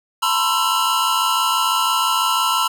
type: tone cluster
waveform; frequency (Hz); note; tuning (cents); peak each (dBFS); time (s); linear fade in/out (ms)
square; 896 / 990 / 1056 / 1339 / 2874; A5 / B5 / C6 / E6 / F7; +31 / +4 / +16 / +27 / +49; -26 / -23 / -24 / -21 / -25; 0.22-2.68; 10
effects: none